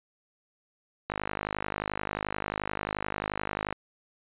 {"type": "click train", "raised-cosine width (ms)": 0.5, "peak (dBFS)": -15, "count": 136, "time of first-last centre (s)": [1.1, 3.726], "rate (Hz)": 51.4, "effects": ["resampled to 8000 Hz"]}